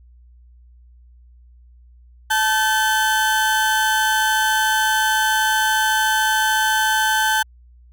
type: tone pair together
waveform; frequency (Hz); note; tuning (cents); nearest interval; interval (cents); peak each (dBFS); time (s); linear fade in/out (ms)
35% pulse; 870 / 1535.9; A5 / G6; -20 / -36; minor seventh; 984; -17; 2.3-7.43; 10
effects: added 60 Hz sine -45 dBFS peak until 7.92 s